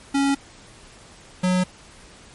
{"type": "tone pair in turn", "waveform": "square", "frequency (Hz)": [277.4, 182.86], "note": ["C#4", "F#3"], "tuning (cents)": [1, -20], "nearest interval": "perfect fifth", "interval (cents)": 721, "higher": "first", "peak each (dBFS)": -18, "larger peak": "neither", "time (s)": [[0.14, 0.35], [1.43, 1.64]], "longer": "neither", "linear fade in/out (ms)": 10, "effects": ["pink hiss -47 dBFS RMS until 2.34 s", "MP3 48 kbps"]}